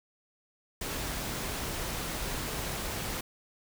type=noise; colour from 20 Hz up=pink; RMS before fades=-35 dBFS; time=0.81-3.21 s; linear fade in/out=5 ms; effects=none